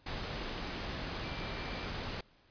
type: tone in noise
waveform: sine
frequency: 2351 Hz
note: D7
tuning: 1 cent sharp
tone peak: -49 dBFS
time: 1.24-1.87 s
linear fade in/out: 5 ms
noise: pink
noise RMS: -39 dBFS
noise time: 0.06-2.21 s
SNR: -13 dB
effects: pink hiss -66 dBFS RMS until 2.5 s + resampled to 11025 Hz